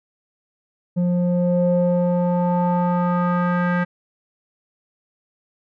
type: tone with low-pass filter sweep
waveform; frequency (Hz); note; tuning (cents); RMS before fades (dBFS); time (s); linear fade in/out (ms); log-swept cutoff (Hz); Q
square; 176.7; F3; +21; -19; 0.96-3.85; 20; 360 to 1700; 3.4
effects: none